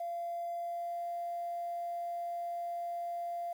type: tone with pitch glide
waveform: sine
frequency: 688 to 692 Hz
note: F5 to F5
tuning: -26 to -16 cents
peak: -34 dBFS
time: 0-3.53 s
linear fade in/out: 5 ms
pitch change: +10 cents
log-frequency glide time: 0.31-1.06 s
effects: tanh soft clip ceiling -31 dBFS + 10-bit